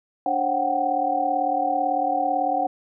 sine tone cluster, 293.6 / 536 / 734 / 772 Hz, D4 / C5 / F#5 / G5, 0 / +42 / -14 / -27 cents, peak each -30 / -29 / -23 / -24 dBFS, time 0.26-2.67 s, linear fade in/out 2 ms, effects none

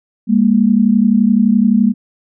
sine tone pair together, 202.8 / 234.5 Hz, G#3 / A#3, -41 / +11 cents, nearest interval minor third, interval 252 cents, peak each -11 dBFS, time 0.27-1.94 s, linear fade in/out 50 ms, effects none

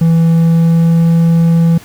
triangle tone with pitch glide, 165.1 to 166.54 Hz, E3 to E3, +3 to +18 cents, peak -4 dBFS, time 0.01-1.78 s, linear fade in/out 5 ms, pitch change +15 cents, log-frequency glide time 0.21-1.11 s, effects pink hiss -37 dBFS RMS until 1.84 s

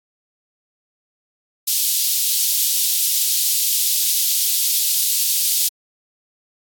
white high-pass noise, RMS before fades -18 dBFS, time 1.67-5.69 s, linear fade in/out 10 ms, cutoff 3400 Hz, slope 24 dB/octave, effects AAC 64 kbps

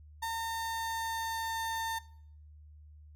35% pulse tone with pitch glide, 910 to 903.2 Hz, A#5 to A5, -42 to +45 cents, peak -31 dBFS, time 0.22-1.99 s, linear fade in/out 10 ms, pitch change -13 cents, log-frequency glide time 0.42-1.59 s, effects noise-tail reverb RT60 0.6 s tail -19 dB re dry + added 75 Hz sine -51 dBFS peak until 3.15 s

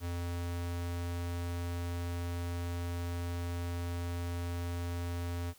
square tone, 86.7 Hz, F2, 12 cents flat, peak -35 dBFS, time 0-5.54 s, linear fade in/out 50 ms, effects white hiss -61 dBFS RMS until 5.58 s

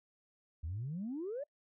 sine exponential sweep, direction up, 73.42 to 605 Hz, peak -36 dBFS, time 0.63-1.44 s, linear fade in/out 10 ms, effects noise-tail reverb RT60 0.1 s tail -24 dB re dry + tanh soft clip ceiling -33 dBFS

